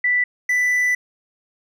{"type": "tone pair in turn", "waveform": ["sine", "triangle"], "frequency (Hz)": [1975.5, 1984.8], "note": ["B6", "B6"], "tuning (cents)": [0, 8], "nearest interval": "unison", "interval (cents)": 8, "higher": "second", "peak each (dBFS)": [-15, -14], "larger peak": "second", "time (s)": [[0.04, 0.24], [0.49, 0.95]], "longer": "second", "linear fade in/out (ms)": 5, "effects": []}